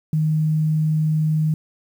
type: tone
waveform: sine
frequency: 155.56 Hz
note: D#3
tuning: in tune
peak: -16 dBFS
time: 0.13-1.54 s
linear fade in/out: 2 ms
effects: 8-bit